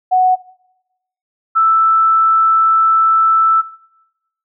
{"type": "tone pair in turn", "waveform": "sine", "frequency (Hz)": [740, 1321.2], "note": ["F#5", "E6"], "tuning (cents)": [0, 4], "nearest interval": "minor seventh", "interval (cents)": 1004, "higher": "second", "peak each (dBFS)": -8, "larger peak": "neither", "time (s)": [[0.11, 0.36], [1.55, 3.62]], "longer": "second", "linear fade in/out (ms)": 20, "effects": ["noise-tail reverb RT60 0.9 s tail -20 dB re dry"]}